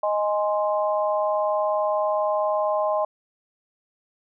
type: chord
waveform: sine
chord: Ab major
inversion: second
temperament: equal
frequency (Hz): 622.3 / 830.6 / 1046.5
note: Eb5 / Ab5 / C6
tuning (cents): 0 / 0 / 0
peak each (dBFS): -22 / -27 / -27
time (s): 0.03-3.05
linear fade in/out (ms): 5
effects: none